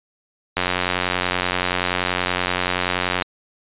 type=click train; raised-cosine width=0.3 ms; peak=-3 dBFS; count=241; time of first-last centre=0.57-3.222 s; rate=90.5 Hz; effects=resampled to 8000 Hz